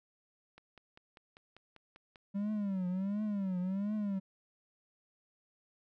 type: click train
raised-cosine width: 0.3 ms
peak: -38 dBFS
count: 9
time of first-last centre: 0.58-2.158 s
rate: 5.07 Hz
type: tone with vibrato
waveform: triangle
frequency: 196 Hz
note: G3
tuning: in tune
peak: -30 dBFS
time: 2.34-4.2 s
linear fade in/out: 20 ms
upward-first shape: triangle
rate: 1.4 Hz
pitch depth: 170 cents each way
effects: none